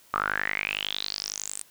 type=tone with band-pass filter sweep; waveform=sawtooth; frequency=50.9 Hz; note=G#1; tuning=34 cents flat; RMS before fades=-31 dBFS; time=0.13-1.63 s; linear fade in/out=10 ms; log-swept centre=1200 to 8900 Hz; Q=9.1; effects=white hiss -57 dBFS RMS until 1.7 s